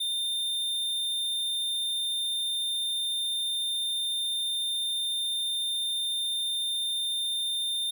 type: tone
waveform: square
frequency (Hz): 3614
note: A7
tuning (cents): +46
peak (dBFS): -28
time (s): 0-7.91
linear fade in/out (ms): 10
effects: none